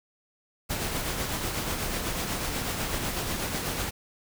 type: noise with tremolo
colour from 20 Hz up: pink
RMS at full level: -29 dBFS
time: 0.69-3.91 s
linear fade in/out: 20 ms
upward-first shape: triangle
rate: 8.1 Hz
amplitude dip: 40%
effects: none